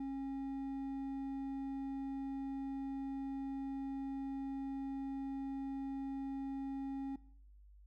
sine tone with hard clipping, 272 Hz, C#4, 33 cents flat, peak -40 dBFS, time 0-7.16 s, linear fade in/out 5 ms, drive 5 dB, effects noise-tail reverb RT60 0.7 s tail -21 dB re dry + added 50 Hz sine -57 dBFS peak until 7.86 s

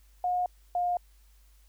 sine tone pair in turn, 720 / 709.7 Hz, F#5 / F5, -47 / +28 cents, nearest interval unison, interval 25 cents, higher first, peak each -25 dBFS, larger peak neither, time 0.24-0.46 / 0.75-0.97 s, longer neither, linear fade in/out 2 ms, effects added 50 Hz sine -56 dBFS peak until 1.68 s + white hiss -67 dBFS RMS until 1.68 s

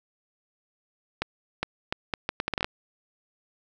accelerating click train, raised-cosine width 0.3 ms, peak -10 dBFS, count 12, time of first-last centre 1.22-2.645 s, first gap 410 ms, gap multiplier 0.72, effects none

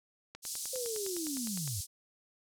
click train, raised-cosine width 0.2 ms, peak -27 dBFS, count 14, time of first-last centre 0.35-1.677 s, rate 9.8 Hz
white band-pass noise, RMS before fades -40 dBFS, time 0.42-1.87 s, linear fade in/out 50 ms, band 4600 to 11000 Hz, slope 24 dB/octave
sine linear sweep, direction down, 523.3 to 84.7 Hz, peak -36 dBFS, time 0.73-1.81 s, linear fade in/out 5 ms
effects none

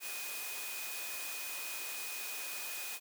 sine tone in noise, 2489 Hz, D#7, in tune, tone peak -45 dBFS, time 0-3 s, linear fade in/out 50 ms, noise white, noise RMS -42 dBFS, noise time 0-3 s, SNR -6 dB, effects high-pass 400 Hz 12 dB/octave

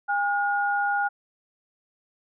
sine tone pair together, 811.5 / 1433 Hz, G#5 / F6, -40 / +44 cents, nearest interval minor seventh, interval 984 cents, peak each -24 / -25 dBFS, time 0.08-1.09 s, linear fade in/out 20 ms, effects none

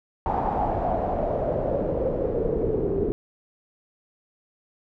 pink noise with low-pass filter sweep, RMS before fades -25 dBFS, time 0.26-3.12 s, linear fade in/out 0 ms, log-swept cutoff 850 to 390 Hz, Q 6.1, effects none

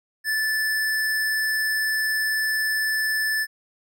square tone, 1749 Hz, A6, 11 cents flat, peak -22 dBFS, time 0.24-3.47 s, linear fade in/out 50 ms, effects none

